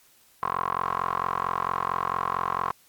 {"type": "tone with band-pass filter", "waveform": "15% pulse", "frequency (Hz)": 44.43, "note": "F1", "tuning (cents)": 31, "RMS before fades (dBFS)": -28, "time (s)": [0.43, 2.71], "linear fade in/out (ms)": 0, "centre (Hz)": 1100, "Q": 7.6, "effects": ["white hiss -59 dBFS RMS until 2.88 s", "Opus 48 kbps"]}